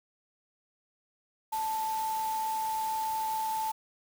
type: tone in noise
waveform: sine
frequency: 880 Hz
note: A5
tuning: in tune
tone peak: -29 dBFS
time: 1.52-3.72 s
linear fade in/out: 10 ms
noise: white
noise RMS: -43 dBFS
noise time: 1.52-3.72 s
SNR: +11 dB
effects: none